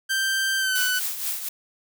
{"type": "tone with pitch glide", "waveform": "sawtooth", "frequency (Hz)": [1568, 1497.2], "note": ["G6", "F#6"], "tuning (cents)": [0, 20], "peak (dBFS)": -18, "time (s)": [0.09, 1], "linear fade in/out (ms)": 20, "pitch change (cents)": -80, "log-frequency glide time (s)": [0.58, 0.81]}
{"type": "noise with tremolo", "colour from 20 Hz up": "blue", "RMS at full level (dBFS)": -26, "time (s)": [0.75, 1.49], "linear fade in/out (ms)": 5, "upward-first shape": "triangle", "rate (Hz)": 4.2, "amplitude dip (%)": 65}
{"effects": []}